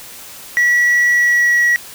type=tone with pitch glide; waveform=sine; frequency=1937 to 1922.5 Hz; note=B6 to B6; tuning=-34 to -47 cents; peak=-7 dBFS; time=0.57-1.76 s; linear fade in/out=0 ms; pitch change=-13 cents; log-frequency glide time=1.11-1.61 s; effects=tanh soft clip ceiling -9 dBFS + white hiss -35 dBFS RMS until 1.94 s